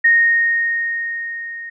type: tone with level ramp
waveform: sine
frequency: 1857 Hz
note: A#6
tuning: 7 cents flat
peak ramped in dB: -8 to -28 dBFS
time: 0.04-1.7 s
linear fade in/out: 10 ms
effects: none